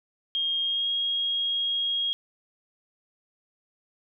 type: tone with pitch glide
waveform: sine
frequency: 3234 to 3273 Hz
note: G#7 to G#7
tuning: -47 to -26 cents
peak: -24 dBFS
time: 0.35-2.13 s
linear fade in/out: 0 ms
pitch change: +21 cents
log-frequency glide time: 0.64-0.89 s
effects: none